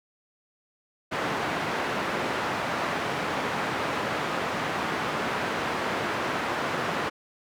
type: band-pass noise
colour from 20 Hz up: white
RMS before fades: -29 dBFS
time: 1.11-7.1 s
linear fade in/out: 20 ms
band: 130 to 1500 Hz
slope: 12 dB/octave
effects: none